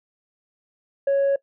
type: tone with tanh clipping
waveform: sine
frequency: 554.4 Hz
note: C#5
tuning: in tune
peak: -17 dBFS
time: 1.07-1.36 s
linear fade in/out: 5 ms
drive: 1 dB
effects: noise-tail reverb RT60 0.1 s tail -20 dB re dry